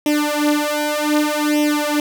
sawtooth tone with flanger, 298 Hz, D4, 25 cents sharp, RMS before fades -18 dBFS, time 0.06-2 s, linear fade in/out 2 ms, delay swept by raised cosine 0.34 to 5.44 ms, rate 0.65 Hz, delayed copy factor +1, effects 7-bit

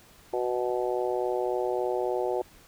harmonic tone, 123.47 Hz, B2, in tune, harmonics 3 / 4 / 5 / 6 / 7, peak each -29 / -31 / -33 / -35 / -36 dBFS, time 0.33-2.42 s, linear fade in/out 5 ms, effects pink hiss -55 dBFS RMS until 2.67 s

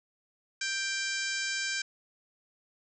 harmonic tone with a mistuned harmonic, 786 Hz, G5, 4 cents sharp, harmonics 2 / 3 / 4 / 5 / 6 / 7 / 8 / 9 / 10, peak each -34 / -37 / -42 / -42 / -40 / -40 / -41 / -42 / -47 dBFS, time 0.61-1.82 s, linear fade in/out 5 ms, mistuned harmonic 7, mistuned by -48 cents, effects none

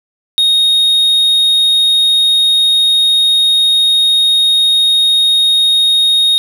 triangle tone, 3727 Hz, A#7, 1 cent flat, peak -6 dBFS, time 0.38-6.38 s, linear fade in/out 0 ms, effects 8-bit

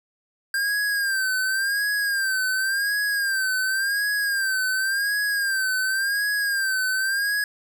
square tone with vibrato, 1591 Hz, G6, 25 cents sharp, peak -22 dBFS, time 0.54-7.44 s, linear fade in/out 2 ms, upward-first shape sine, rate 0.91 Hz, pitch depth 82 cents each way, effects none

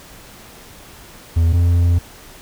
triangle tone pair in turn, 83.3 / 86.51 Hz, E2 / F2, +19 / -16 cents, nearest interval minor second, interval 65 cents, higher second, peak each -9 dBFS, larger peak neither, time 1.36-1.53 / 1.53-1.99 s, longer second, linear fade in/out 10 ms, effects pink hiss -41 dBFS RMS until 2.41 s

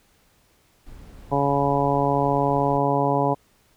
brown noise, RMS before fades -42 dBFS, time 0.86-2.78 s, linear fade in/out 10 ms
harmonic tone, 140.7 Hz, C#3, 26 cents sharp, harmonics 1 / 2 / 3 / 4 / 5 / 6 / 7, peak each -26 / -26 / -26 / -26 / -26 / -26 / -26 dBFS, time 1.31-3.35 s, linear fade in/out 20 ms
effects pink hiss -61 dBFS RMS until 3.76 s

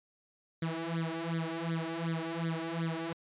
sawtooth tone with flanger, 164.81 Hz, E3, in tune, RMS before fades -35 dBFS, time 0.62-3.13 s, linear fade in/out 5 ms, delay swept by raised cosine 0.54 to 3.54 ms, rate 2.7 Hz, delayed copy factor +0.9, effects resampled to 8000 Hz

